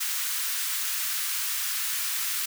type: high-pass noise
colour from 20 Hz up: white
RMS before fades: -29 dBFS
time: 0-2.46 s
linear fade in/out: 10 ms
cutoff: 1200 Hz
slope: 24 dB/octave
effects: none